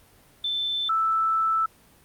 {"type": "tone pair in turn", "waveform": "sine", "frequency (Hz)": [3534, 1318.8], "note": ["A7", "E6"], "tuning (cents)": [7, 0], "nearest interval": "octave + perfect fourth", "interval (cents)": 1707, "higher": "first", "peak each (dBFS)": [-24, -20], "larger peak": "second", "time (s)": [[0.44, 0.89], [0.89, 1.66]], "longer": "second", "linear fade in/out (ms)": 5, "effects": ["pink hiss -56 dBFS RMS until 2.04 s", "Opus 32 kbps"]}